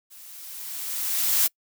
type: noise with level ramp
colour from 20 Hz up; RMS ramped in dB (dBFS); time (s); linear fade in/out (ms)
blue; -47 to -19; 0.1-1.48; 20
effects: noise-tail reverb RT60 0.1 s tail -26 dB re dry